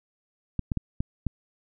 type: clicks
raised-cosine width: 5 ms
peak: -14 dBFS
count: 5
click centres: 0.593 / 0.718 / 0.773 / 1.005 / 1.267 s
effects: none